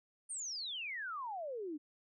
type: exponential sweep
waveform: sine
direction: down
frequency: 9250 to 284 Hz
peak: -39 dBFS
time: 0.29-1.78 s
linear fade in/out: 20 ms
effects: none